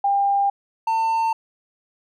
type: tone pair in turn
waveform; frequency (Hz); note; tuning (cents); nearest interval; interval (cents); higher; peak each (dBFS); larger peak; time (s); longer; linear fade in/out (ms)
sine / triangle; 799 / 899.4; G5 / A5; +33 / +38; major second; 205; second; -16; neither; 0.04-0.5 / 0.87-1.33; neither; 5
effects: none